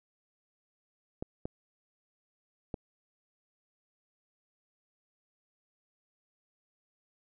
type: clicks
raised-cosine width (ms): 2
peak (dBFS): -22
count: 3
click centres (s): 1.225 / 1.455 / 2.742
effects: none